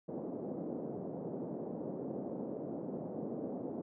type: band-pass noise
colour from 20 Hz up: pink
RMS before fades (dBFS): -41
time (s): 0.08-3.82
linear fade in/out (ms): 10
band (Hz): 180 to 580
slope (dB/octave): 24
effects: none